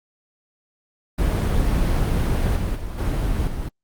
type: noise with level steps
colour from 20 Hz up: brown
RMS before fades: -19 / -23 / -29 / -22 / -27 dBFS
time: 1.18-3.69 s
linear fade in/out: 10 ms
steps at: 2.56 / 2.75 / 2.98 / 3.47 s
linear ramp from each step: 10 ms
effects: Opus 32 kbps